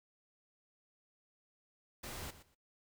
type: noise with echo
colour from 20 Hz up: pink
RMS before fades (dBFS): -45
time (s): 2.03-2.31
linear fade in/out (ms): 10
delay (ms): 120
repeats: 2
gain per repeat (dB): -14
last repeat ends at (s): 2.55
effects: noise-tail reverb RT60 0.1 s tail -20 dB re dry